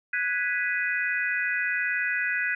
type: chord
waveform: sine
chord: G# minor seventh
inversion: third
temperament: equal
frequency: 1480 / 1661.2 / 1975.5 / 2489 Hz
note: F#6 / G#6 / B6 / D#7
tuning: 0 / 0 / 0 / 0 cents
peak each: -29 / -30 / -29 / -32 dBFS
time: 0.13-2.55 s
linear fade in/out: 5 ms
effects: none

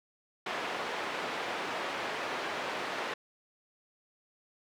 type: band-pass noise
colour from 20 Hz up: pink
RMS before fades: -36 dBFS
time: 0.46-3.14 s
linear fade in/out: 5 ms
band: 450 to 2700 Hz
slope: 12 dB/octave
effects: none

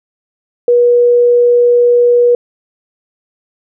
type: tone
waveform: sine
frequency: 482.9 Hz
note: B4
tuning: 39 cents flat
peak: -5 dBFS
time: 0.68-2.35 s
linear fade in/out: 2 ms
effects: none

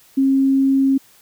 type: tone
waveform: sine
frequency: 269.9 Hz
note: C#4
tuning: 46 cents flat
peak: -12 dBFS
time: 0.17-0.98 s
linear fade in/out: 10 ms
effects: white hiss -51 dBFS RMS until 1.21 s

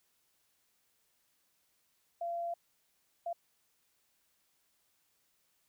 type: tone bursts at uneven times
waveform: sine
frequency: 685 Hz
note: F5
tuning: 34 cents flat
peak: -34 dBFS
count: 2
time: 2.21-2.54 / 3.26-3.33 s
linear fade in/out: 5 ms
effects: white hiss -75 dBFS RMS until 5.68 s

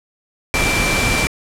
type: tone in noise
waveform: sine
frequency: 2349 Hz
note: D7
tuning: in tune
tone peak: -19 dBFS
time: 0.54-1.27 s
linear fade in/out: 0 ms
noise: pink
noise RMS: -18 dBFS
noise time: 0.54-1.27 s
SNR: -4 dB
effects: low-pass 10000 Hz 12 dB/octave

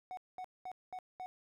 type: tone bursts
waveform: triangle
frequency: 740 Hz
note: F#5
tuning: in tune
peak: -39 dBFS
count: 5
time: 0.11-1.26 s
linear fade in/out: 0 ms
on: 62 ms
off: 210 ms
effects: none

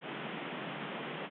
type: band-pass noise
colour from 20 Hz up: pink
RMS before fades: -41 dBFS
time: 0.01-1.3 s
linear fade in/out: 50 ms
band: 140 to 3400 Hz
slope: 96 dB/octave
effects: none

